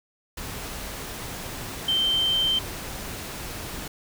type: tone in noise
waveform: sine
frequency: 3120 Hz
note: G7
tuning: 9 cents flat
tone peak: -20 dBFS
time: 1.88-2.59 s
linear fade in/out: 5 ms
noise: pink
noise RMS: -35 dBFS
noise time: 0.37-3.88 s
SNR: +12 dB
effects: none